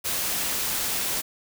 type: noise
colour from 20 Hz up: white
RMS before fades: -27 dBFS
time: 0.04-1.22 s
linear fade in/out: 20 ms
effects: none